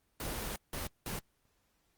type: noise bursts at uneven times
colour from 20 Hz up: pink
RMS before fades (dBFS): -38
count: 3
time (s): 0.2-0.56 / 0.73-0.87 / 1.06-1.19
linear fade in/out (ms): 2
effects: pink hiss -75 dBFS RMS until 1.97 s + Opus 24 kbps